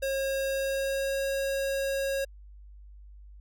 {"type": "tone with pitch glide", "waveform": "square", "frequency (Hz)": [541, 546], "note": ["C#5", "C#5"], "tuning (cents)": [-42, -26], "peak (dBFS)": -28, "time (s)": [0.02, 2.25], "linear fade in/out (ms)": 10, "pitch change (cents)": 16, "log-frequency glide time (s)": [0.47, 1.26], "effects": ["added 50 Hz sine -46 dBFS peak until 3.4 s"]}